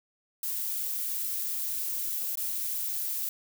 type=noise with dropouts; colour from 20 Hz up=violet; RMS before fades=-32 dBFS; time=0.43-3.29 s; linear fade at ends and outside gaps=2 ms; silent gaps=2.355-2.373 s; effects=none